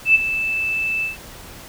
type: tone with ADSR envelope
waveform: sine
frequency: 2637 Hz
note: E7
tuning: in tune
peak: -7 dBFS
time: 0.05-1.17 s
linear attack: 97 ms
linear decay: 22 ms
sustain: -12 dB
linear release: 140 ms
effects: pink hiss -39 dBFS RMS until 1.68 s